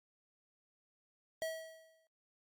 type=tone with exponential decay; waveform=square; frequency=645 Hz; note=E5; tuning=38 cents flat; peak=-35 dBFS; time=1.42-2.07 s; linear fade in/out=0 ms; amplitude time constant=140 ms; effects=noise-tail reverb RT60 0.2 s tail -19 dB re dry + Opus 48 kbps